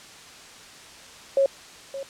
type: tone with echo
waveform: sine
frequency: 547 Hz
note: C#5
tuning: 23 cents flat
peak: -16 dBFS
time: 1.37-1.46 s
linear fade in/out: 2 ms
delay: 570 ms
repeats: 1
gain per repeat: -14 dB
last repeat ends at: 2.03 s
effects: white hiss -45 dBFS RMS until 2.09 s + low-pass 7000 Hz 12 dB/octave